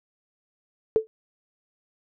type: tone with exponential decay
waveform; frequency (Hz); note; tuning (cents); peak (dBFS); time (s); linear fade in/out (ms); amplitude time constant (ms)
sine; 440; A4; 0; -12; 0.96-1.07; 0; 22
effects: none